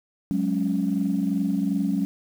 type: chord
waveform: sine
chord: F# suspended second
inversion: none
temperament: equal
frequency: 185 / 207.7 / 277.2 Hz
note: F#3 / G#3 / C#4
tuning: 0 / 0 / 0 cents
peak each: -25 dBFS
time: 0.31-2.05 s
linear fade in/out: 0 ms
effects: tanh soft clip ceiling -13 dBFS + 8-bit